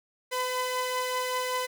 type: tone pair together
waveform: sawtooth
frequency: 506 / 1006.8 Hz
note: B4 / B5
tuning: +42 / +33 cents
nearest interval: octave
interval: 1191 cents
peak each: -27 dBFS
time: 0.31-1.67 s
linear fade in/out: 20 ms
effects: none